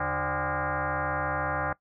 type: tone with frequency modulation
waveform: sine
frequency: 300 Hz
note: D4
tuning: 37 cents sharp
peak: -26 dBFS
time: 0-1.73 s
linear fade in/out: 5 ms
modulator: 222 Hz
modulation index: 6.2
effects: noise-tail reverb RT60 0.1 s tail -20 dB re dry